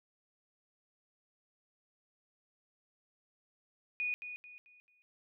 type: tone with echo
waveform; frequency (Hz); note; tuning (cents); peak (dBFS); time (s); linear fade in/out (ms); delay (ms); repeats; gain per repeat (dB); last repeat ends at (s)
sine; 2466; D#7; -16; -32; 4-4.14; 0; 220; 4; -9; 5.02
effects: none